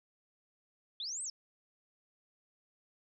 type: linear two-way sweep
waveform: sine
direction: up then down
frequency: 3322 to 8590 to 4977 Hz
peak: -37 dBFS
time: 1-1.3 s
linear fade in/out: 2 ms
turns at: 1.23 s
effects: none